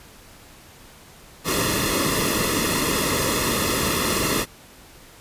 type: noise with comb filter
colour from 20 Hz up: pink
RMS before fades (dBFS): -22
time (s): 1.44-4.46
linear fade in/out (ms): 50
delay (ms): 1.3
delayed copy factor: -0.8
effects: pink hiss -47 dBFS RMS until 5.2 s + resampled to 32000 Hz